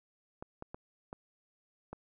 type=clicks; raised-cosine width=1 ms; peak=-28 dBFS; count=5; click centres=0.425 / 0.624 / 0.745 / 1.129 / 1.93 s; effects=none